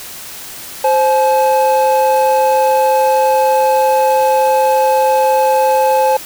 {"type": "tone pair together", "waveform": "triangle", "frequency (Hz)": [524, 855.3], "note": ["C5", "A5"], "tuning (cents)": [2, -49], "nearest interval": "minor sixth", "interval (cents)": 849, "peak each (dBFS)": -10, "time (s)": [0.84, 6.17], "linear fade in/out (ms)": 5, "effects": ["white hiss -30 dBFS RMS until 6.25 s"]}